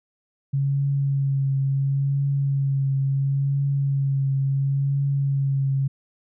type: tone with vibrato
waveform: sine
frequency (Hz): 137.9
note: C#3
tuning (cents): -9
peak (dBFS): -19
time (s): 0.53-5.88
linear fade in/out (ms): 10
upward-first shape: triangle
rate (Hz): 0.72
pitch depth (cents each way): 25
effects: none